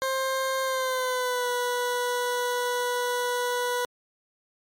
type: tone with pitch glide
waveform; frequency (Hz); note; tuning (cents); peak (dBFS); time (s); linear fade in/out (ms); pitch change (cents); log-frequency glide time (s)
20% pulse; 529 to 490.7; C5 to B4; +19 to -11; -20; 0.02-3.85; 0; -130; 0.63-1.48
effects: MP3 64 kbps